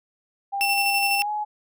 sine tone with pitch glide, 796 to 842.8 Hz, G5 to G#5, +26 to +25 cents, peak -24 dBFS, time 0.52-1.45 s, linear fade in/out 20 ms, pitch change +99 cents, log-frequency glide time 1.17-1.3 s
35% pulse tone with tremolo, 2700 Hz, E7, 41 cents sharp, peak -18 dBFS, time 0.61-1.22 s, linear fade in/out 0 ms, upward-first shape square, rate 12 Hz, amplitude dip 30%
effects none

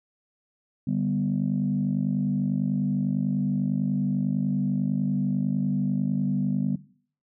sine chord, G major, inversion second, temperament equal, 146.83 / 196 / 246.9 Hz, D3 / G3 / B3, 0 / 0 / 0 cents, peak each -27 / -26 / -27 dBFS, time 0.87-6.76 s, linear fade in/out 5 ms, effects noise-tail reverb RT60 0.5 s tail -18 dB re dry + tanh soft clip ceiling -15 dBFS

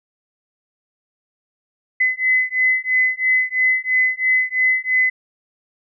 sine beating tone pair, 2024 / 2027 Hz, B6 / B6, +42 / +45 cents, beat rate 3 Hz, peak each -18 dBFS, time 2-5.1 s, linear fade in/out 10 ms, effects none

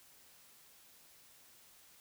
silence, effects white hiss -62 dBFS RMS until 2 s

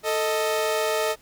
sawtooth tone pair together, 441.9 / 625 Hz, A4 / D#5, +7 / +8 cents, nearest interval tritone, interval 601 cents, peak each -21 dBFS, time 0.03-1.16 s, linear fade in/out 50 ms, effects pink hiss -56 dBFS RMS until 1.21 s

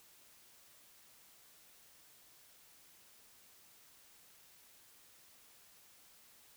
silence, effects white hiss -63 dBFS RMS until 6.56 s

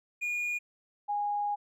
triangle / sine tone pair in turn, 2437 / 823.2 Hz, D#7 / G#5, -37 / -16 cents, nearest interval octave + perfect fifth, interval 1879 cents, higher first, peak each -28 dBFS, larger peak neither, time 0.21-0.59 / 1.08-1.56 s, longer second, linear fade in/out 20 ms, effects none

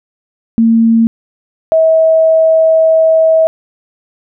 sine tone pair in turn, 227.6 / 643.8 Hz, A#3 / E5, -41 / -41 cents, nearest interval octave + tritone, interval 1800 cents, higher second, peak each -5 dBFS, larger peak neither, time 0.58-1.07 / 1.72-3.47 s, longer second, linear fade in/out 0 ms, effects none

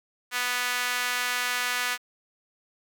sawtooth tone with high-pass filter, 246.9 Hz, B3, in tune, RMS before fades -28 dBFS, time 0.31-1.98 s, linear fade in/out 50 ms, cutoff 1600 Hz, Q 1.4, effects none

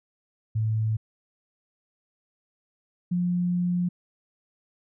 sine tone pair in turn, 109.8 / 177.18 Hz, A2 / F3, -3 / +25 cents, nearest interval minor sixth, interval 828 cents, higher second, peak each -22 dBFS, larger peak neither, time 0.55-0.97 / 3.11-3.89 s, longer second, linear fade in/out 10 ms, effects none

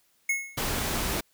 square tone with exponential decay, 2180 Hz, C#7, 29 cents flat, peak -22 dBFS, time 0.29-0.67 s, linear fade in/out 5 ms, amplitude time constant 82 ms
pink noise, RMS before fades -29 dBFS, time 0.57-1.21 s, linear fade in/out 10 ms
effects white hiss -67 dBFS RMS until 1.33 s

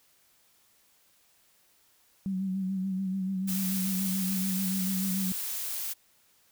sine tone with vibrato, 190 Hz, F#3, 46 cents sharp, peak -28 dBFS, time 2.26-5.32 s, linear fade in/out 0 ms, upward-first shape sine, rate 6.9 Hz, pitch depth 41 cents each way
blue noise, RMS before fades -34 dBFS, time 3.47-5.94 s, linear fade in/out 20 ms
effects white hiss -65 dBFS RMS until 6.51 s

